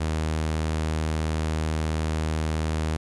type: tone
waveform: sawtooth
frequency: 78.5 Hz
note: D#2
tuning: 16 cents sharp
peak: -20 dBFS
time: 0-2.97 s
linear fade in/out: 10 ms
effects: resampled to 24000 Hz + 10-bit